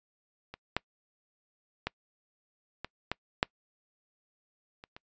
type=clicks; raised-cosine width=0.3 ms; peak=-26 / -11 / -15 / -20 / -14 / -7 / -30 / -30 dBFS; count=8; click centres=0.54 / 0.766 / 1.87 / 2.846 / 3.116 / 3.429 / 4.839 / 4.965 s; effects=noise-tail reverb RT60 0.1 s tail -26 dB re dry + resampled to 16000 Hz